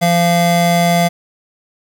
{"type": "tone pair together", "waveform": "square", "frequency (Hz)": [172, 688], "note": ["F3", "F5"], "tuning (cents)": [-26, -26], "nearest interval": "2 octaves", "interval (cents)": 2400, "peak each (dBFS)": -14, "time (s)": [0.01, 1.09], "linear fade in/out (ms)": 20, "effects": []}